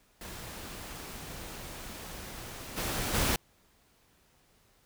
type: noise with level steps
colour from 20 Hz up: pink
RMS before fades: -43 / -33 / -28 dBFS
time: 0.21-3.36 s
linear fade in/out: 2 ms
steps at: 2.76 / 3.13 s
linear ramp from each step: 20 ms
effects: pink hiss -66 dBFS RMS until 4.85 s